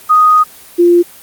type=tone pair in turn; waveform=sine; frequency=1244.5 / 347.8 Hz; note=D#6 / F4; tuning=0 / -7 cents; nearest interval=octave + minor seventh; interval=2207 cents; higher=first; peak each=-4 dBFS; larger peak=neither; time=0.09-0.44 / 0.78-1.03 s; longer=first; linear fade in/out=20 ms; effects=white hiss -37 dBFS RMS until 1.22 s + Opus 32 kbps